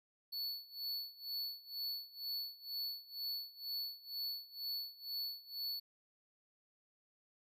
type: tone with tremolo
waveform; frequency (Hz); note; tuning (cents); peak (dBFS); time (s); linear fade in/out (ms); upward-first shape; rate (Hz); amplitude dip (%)
square; 4435; C#8; 0; -38; 0.32-5.8; 10; sine; 2.1; 90
effects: none

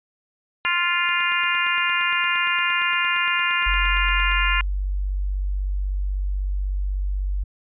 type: harmonic tone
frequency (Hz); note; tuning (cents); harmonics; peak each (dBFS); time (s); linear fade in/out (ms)
349.2; F4; 0; 3 / 4 / 5 / 6 / 7 / 8; -26 / -26 / -26 / -26 / -26 / -26; 0.65-4.61; 0
type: click train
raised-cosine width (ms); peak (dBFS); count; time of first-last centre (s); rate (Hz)
0.2; -19; 29; 1.09-4.316; 8.68
type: tone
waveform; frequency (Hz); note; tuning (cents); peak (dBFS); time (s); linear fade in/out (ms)
sine; 48.1; G1; -32; -21; 3.66-7.44; 10
effects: resampled to 8000 Hz

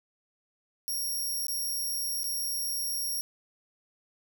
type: tone with dropouts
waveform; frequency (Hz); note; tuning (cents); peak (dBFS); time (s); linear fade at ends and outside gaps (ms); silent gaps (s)
5% pulse; 5588; F8; 0; -24; 0.88-3.21; 0; 1.468-1.483 / 2.233-2.242
effects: none

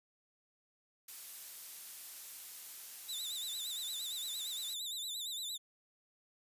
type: noise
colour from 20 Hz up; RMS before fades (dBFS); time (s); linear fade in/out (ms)
blue; -47; 1.08-4.74; 5
type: tone with vibrato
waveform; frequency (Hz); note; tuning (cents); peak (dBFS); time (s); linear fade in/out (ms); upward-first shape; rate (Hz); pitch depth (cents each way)
sawtooth; 3729; A#7; 0; -36; 3.08-5.58; 20; sine; 8.7; 120
effects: resampled to 32000 Hz

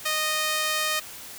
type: tone with high-pass filter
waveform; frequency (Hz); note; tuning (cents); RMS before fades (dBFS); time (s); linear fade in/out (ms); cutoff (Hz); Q
sawtooth; 619; D#5; -9; -26; 0.05-1; 10; 1500; 0.7
effects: white hiss -41 dBFS RMS until 1.38 s

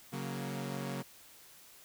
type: chord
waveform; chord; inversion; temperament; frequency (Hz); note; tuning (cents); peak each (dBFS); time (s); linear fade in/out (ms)
sawtooth; F# major; second; equal; 138.59 / 185 / 233.1; C#3 / F#3 / A#3; 0 / 0 / 0; -36 / -38 / -38; 0.12-1.03; 20
effects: white hiss -57 dBFS RMS until 1.84 s

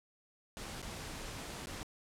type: noise with dropouts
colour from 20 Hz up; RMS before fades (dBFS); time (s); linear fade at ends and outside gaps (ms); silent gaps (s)
pink; -44; 0.57-1.83; 0; 0.818-0.827 / 1.658-1.67
effects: low-pass 10000 Hz 12 dB/octave

